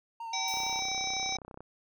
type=tone with vibrato; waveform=triangle; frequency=915 Hz; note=A#5; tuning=32 cents flat; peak=-35 dBFS; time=0.2-0.8 s; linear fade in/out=5 ms; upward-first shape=triangle; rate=8.6 Hz; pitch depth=31 cents each way
type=harmonic tone; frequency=766 Hz; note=G5; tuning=40 cents flat; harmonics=1 / 3 / 5 / 7 / 8; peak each=-37 / -37 / -37 / -37 / -37 dBFS; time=0.33-1.37 s; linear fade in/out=5 ms
type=noise with exponential decay; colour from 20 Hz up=blue; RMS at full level=-44 dBFS; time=0.48-1.22 s; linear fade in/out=0 ms; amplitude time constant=160 ms
type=click train; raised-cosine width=1 ms; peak=-31 dBFS; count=35; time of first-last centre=0.54-1.606 s; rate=31.9 Hz
effects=none